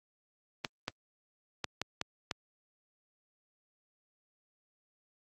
clicks, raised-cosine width 0.2 ms, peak -15 dBFS, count 6, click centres 0.648 / 0.881 / 1.643 / 1.816 / 2.014 / 2.312 s, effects high-pass 80 Hz 12 dB/octave + Opus 32 kbps

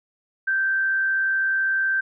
sine tone with frequency modulation, 1561 Hz, G6, 8 cents flat, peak -19 dBFS, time 0.47-2.01 s, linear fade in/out 10 ms, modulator 92.1 Hz, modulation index 0.26, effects none

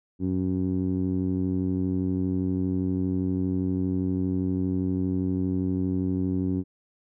15% pulse tone with low-pass filter, 92.5 Hz, F#2, in tune, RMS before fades -26 dBFS, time 0.19-6.64 s, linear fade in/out 50 ms, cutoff 290 Hz, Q 2.1, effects none

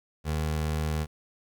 25% pulse tone, 77.3 Hz, D#2, 11 cents flat, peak -23 dBFS, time 0.24-1.07 s, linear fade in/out 50 ms, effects 10-bit

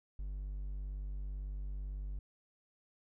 triangle tone, 49 Hz, G1, in tune, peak -36 dBFS, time 0.19-2.19 s, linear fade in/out 0 ms, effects none

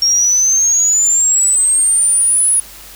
sine exponential sweep, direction up, 5540 to 10430 Hz, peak -9 dBFS, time 0.02-2.6 s, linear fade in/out 2 ms, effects added 50 Hz sine -43 dBFS peak until 2.95 s + white hiss -36 dBFS RMS until 2.95 s

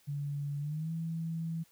sine tone with pitch glide, 143.6 to 164 Hz, D3 to E3, -39 to -9 cents, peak -33 dBFS, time 0.07-1.64 s, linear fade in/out 20 ms, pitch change +230 cents, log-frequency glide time 0.59-0.92 s, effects white hiss -66 dBFS RMS until 1.71 s

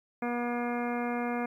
harmonic tone with a mistuned harmonic, 240.8 Hz, B3, 44 cents flat, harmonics 1 / 2 / 3 / 4 / 5 / 6 / 7 / 9 / 10, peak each -32 / -36 / -36 / -42 / -42 / -45 / -44 / -43 / -47 dBFS, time 0.22-1.46 s, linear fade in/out 5 ms, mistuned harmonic 9, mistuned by -33 cents, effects 11-bit

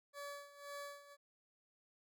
20% pulse tone with tremolo, 571 Hz, D5, 49 cents flat, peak -40 dBFS, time 0.13-1.17 s, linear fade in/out 50 ms, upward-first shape sine, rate 1.9 Hz, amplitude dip 80%, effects none

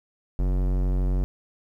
square tone with low-pass filter, 46.25 Hz, F#1, in tune, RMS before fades -23 dBFS, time 0.39-1.24 s, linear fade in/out 0 ms, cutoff 570 Hz, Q 0.51, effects 9-bit

